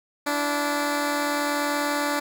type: tone pair together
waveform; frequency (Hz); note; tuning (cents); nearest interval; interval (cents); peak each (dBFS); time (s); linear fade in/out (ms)
10% pulse; 290.8 / 331.3; D4 / E4; -17 / +9; major second; 226; -15 / -25; 0.26-2.2; 10
effects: none